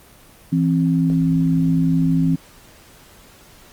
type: tone pair together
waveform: sine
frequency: 165.41 / 265.1 Hz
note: E3 / C4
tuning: +6 / +23 cents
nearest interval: minor sixth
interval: 817 cents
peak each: -16 / -18 dBFS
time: 0.52-2.36 s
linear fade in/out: 10 ms
effects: pink hiss -47 dBFS RMS until 3.72 s + Opus 24 kbps